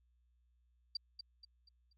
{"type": "tone with echo", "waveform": "sine", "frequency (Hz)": 4699, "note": "D8", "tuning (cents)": 0, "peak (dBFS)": -35, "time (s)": [0.95, 0.97], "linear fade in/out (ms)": 5, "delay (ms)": 240, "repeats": 4, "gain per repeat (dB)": -8, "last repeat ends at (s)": 1.93, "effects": ["added 60 Hz sine -70 dBFS peak until 1.97 s", "MP3 32 kbps"]}